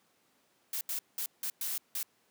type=noise bursts at uneven times; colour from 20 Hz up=blue; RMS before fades=-35 dBFS; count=6; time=0.73-0.81 / 0.89-0.99 / 1.18-1.26 / 1.43-1.5 / 1.61-1.78 / 1.95-2.03 s; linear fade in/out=2 ms; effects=pink hiss -70 dBFS RMS until 2.3 s + high-pass 200 Hz 12 dB/octave